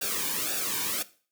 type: noise with flanger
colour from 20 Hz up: white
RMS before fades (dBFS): -30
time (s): 0.01-1.03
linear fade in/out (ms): 10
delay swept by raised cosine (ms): 0.95 to 1.53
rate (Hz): 1.9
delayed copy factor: -0.9
effects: noise-tail reverb RT60 0.4 s tail -17 dB re dry